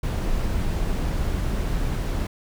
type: noise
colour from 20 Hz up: brown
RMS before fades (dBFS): -24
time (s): 0.03-2.27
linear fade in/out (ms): 5
effects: none